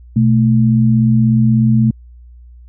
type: tone pair together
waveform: sine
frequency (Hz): 123.47 / 220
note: B2 / A3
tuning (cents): 0 / 0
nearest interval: minor seventh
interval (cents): 1000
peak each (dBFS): -11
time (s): 0.16-1.91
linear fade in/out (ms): 5
effects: added 60 Hz sine -36 dBFS peak until 2.68 s